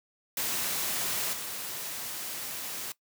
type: noise with level steps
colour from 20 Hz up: white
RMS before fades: -31 / -37 dBFS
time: 0.37-2.92 s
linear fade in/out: 2 ms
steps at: 1.33 s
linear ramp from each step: 2 ms
effects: noise-tail reverb RT60 0.1 s tail -19 dB re dry + high-pass 100 Hz 12 dB/octave